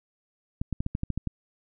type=clicks; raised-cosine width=5 ms; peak=-16 dBFS; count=9; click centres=0.615 / 0.727 / 0.805 / 0.864 / 0.951 / 1.034 / 1.103 / 1.176 / 1.273 s; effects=none